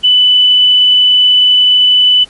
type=tone; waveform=sine; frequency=2990 Hz; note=F#7; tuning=17 cents sharp; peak=-4 dBFS; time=0.03-2.25 s; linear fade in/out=20 ms; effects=pink hiss -41 dBFS RMS until 2.29 s + MP3 48 kbps